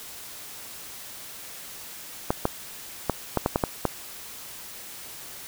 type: clicks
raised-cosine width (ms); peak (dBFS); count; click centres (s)
1; -7; 8; 2.305 / 2.454 / 3.097 / 3.373 / 3.461 / 3.559 / 3.638 / 3.853
effects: white hiss -41 dBFS RMS until 5.47 s